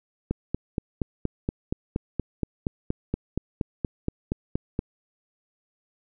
click train, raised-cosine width 3 ms, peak -12 dBFS, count 20, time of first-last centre 0.31-4.791 s, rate 4.24 Hz, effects none

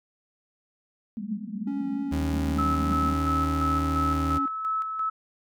white band-pass noise, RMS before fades -34 dBFS, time 1.17-3.14 s, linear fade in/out 0 ms, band 190 to 230 Hz, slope 96 dB/octave
triangle tone with vibrato, 277.2 Hz, C#4, in tune, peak -26 dBFS, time 1.67-4.46 s, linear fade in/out 5 ms, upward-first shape sine, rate 3.4 Hz, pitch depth 10 cents each way
35% pulse tone, 77.9 Hz, D#2, 3 cents sharp, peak -25 dBFS, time 2.11-4.39 s, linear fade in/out 20 ms
sine tone with tremolo, 1300 Hz, E6, 24 cents flat, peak -24 dBFS, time 2.58-5.1 s, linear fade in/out 10 ms, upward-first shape square, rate 2.9 Hz, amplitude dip 45%
effects none

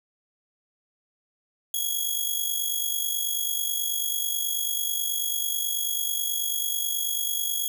5% pulse tone with amplitude modulation, 3322 Hz, G#7, in tune, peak -14 dBFS, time 1.74-7.68 s, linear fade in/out 2 ms, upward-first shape sine, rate 49.2 Hz, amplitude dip 60%, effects none

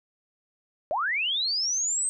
sine linear sweep, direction up, 559 to 8372 Hz, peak -24 dBFS, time 0.91-2.09 s, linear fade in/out 0 ms, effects none

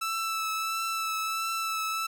sawtooth tone with vibrato, 1318.5 Hz, E6, in tune, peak -25 dBFS, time 0.01-2.07 s, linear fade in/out 10 ms, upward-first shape triangle, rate 1.5 Hz, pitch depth 22 cents each way, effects none

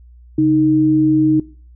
sine tone pair together, 137.78 / 311.1 Hz, C#3 / D#4, -10 / 0 cents, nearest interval octave + major second, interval 1410 cents, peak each -19 / -11 dBFS, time 0.38-1.4 s, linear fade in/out 5 ms, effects noise-tail reverb RT60 0.4 s tail -20 dB re dry + added 60 Hz sine -40 dBFS peak until 1.75 s

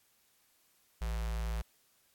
square tone with notch filter, 55.8 Hz, A1, 25 cents sharp, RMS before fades -35 dBFS, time 1.01-1.62 s, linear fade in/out 10 ms, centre 280 Hz, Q 0.8, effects white hiss -70 dBFS RMS until 2.14 s + AAC 64 kbps

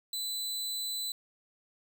sawtooth tone, 4000 Hz, B7, 21 cents sharp, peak -30 dBFS, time 0.13-1.12 s, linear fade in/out 2 ms, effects 10-bit

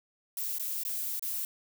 violet noise with dropouts, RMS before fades -34 dBFS, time 0.37-1.45 s, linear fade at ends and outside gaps 2 ms, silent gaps 0.585-0.596 / 0.835-0.85 / 1.195-1.224 s, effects none

